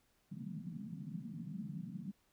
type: band-pass noise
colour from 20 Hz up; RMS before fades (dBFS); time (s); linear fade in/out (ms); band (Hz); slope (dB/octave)
pink; -45; 0.31-2.12; 10; 150 to 230; 48
effects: pink hiss -75 dBFS RMS until 2.32 s